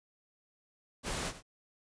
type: noise with echo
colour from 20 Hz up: pink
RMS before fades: -36 dBFS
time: 1.03-1.33 s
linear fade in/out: 50 ms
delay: 97 ms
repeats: 1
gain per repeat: -14 dB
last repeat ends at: 1.427 s
effects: resampled to 22050 Hz